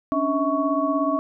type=tone cluster; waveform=sine; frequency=275.7 / 292.3 / 645 / 1116 Hz; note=C#4 / D4 / E5 / C#6; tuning=-9 / -8 / -38 / +11 cents; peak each=-25 dBFS; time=0.12-1.19 s; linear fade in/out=0 ms; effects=none